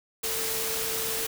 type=tone in noise; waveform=sine; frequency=447.8 Hz; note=A4; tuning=30 cents sharp; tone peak=-36 dBFS; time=0.23-1.27 s; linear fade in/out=10 ms; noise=white; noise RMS=-30 dBFS; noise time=0.23-1.27 s; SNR=-9 dB; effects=none